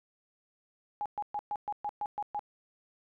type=tone bursts; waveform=sine; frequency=830.6 Hz; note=G#5; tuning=in tune; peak=-31 dBFS; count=9; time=1.01-2.393 s; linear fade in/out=0 ms; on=47 ms; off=120 ms; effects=none